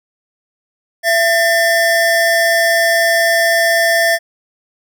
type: tone pair together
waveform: square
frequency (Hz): 671.2 / 1792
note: E5 / A6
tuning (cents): +31 / +31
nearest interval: octave + perfect fourth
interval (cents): 1700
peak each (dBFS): -14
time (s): 1.03-4.19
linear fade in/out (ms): 50
effects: none